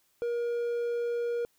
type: tone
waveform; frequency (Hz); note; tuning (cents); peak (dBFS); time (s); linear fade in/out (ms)
triangle; 474.4; A#4; +30; -26; 0.22-1.45; 0
effects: white hiss -70 dBFS RMS until 1.58 s